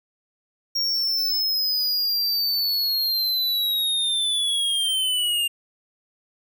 square linear sweep, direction down, 5580 to 2794 Hz, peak -21 dBFS, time 0.75-5.48 s, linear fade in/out 10 ms, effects none

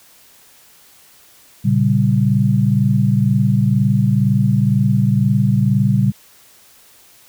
sine chord, G diminished, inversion first, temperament equal, 116.54 / 138.59 / 196 Hz, Bb2 / Db3 / G3, 0 / 0 / 0 cents, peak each -16 dBFS, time 1.64-6.12 s, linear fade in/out 20 ms, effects white hiss -48 dBFS RMS until 7.28 s

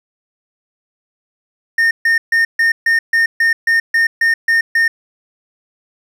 triangle tone bursts, 1829 Hz, A#6, 33 cents flat, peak -8 dBFS, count 12, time 1.78-4.88 s, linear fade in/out 5 ms, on 130 ms, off 140 ms, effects none

